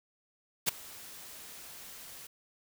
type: noise with ADSR envelope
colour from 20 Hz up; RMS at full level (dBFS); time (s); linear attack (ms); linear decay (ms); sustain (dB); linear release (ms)
white; -25; 0.66-2.27; 26; 9; -23; 4
effects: none